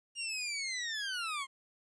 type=linear sweep; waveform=20% pulse; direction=down; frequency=2834 to 1046.5 Hz; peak=-30 dBFS; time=0.15-1.47 s; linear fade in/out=50 ms; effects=resampled to 22050 Hz + 12-bit